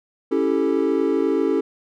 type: chord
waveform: triangle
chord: A dominant seventh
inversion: first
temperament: equal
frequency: 277.2 / 329.6 / 392 / 440 Hz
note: C#4 / E4 / G4 / A4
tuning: 0 / 0 / 0 / 0 cents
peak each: -21 dBFS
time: 0.31-1.61 s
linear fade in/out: 10 ms
effects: none